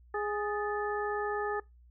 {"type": "harmonic tone with a mistuned harmonic", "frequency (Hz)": 415.3, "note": "G#4", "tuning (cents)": 0, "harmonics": [1, 2, 3, 4], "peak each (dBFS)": [-33, -36, -38, -39], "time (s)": [0.14, 1.6], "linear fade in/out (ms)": 5, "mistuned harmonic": 4, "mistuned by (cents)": 85, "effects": ["noise-tail reverb RT60 0.2 s tail -23 dB re dry", "added 60 Hz sine -55 dBFS peak until 1.9 s"]}